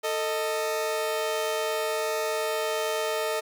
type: tone pair together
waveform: sawtooth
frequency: 444.4 / 622.3 Hz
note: A4 / D#5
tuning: +17 / 0 cents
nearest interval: tritone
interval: 583 cents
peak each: -25 dBFS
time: 0.03-3.41 s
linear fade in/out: 20 ms
effects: none